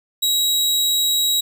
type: tone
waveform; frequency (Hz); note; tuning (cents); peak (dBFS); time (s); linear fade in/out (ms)
sawtooth; 3846; B7; -47; -13; 0.22-1.41; 10
effects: none